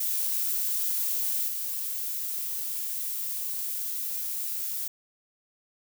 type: noise with level steps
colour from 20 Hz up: violet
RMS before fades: -28 / -32 dBFS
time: 0-4.88 s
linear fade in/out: 5 ms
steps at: 1.48 s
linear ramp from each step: 2 ms
effects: none